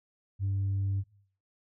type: tone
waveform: sine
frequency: 98 Hz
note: G2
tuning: in tune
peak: -25 dBFS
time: 0.39-1.04 s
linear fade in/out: 50 ms
effects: noise-tail reverb RT60 0.5 s tail -20 dB re dry + tanh soft clip ceiling -25 dBFS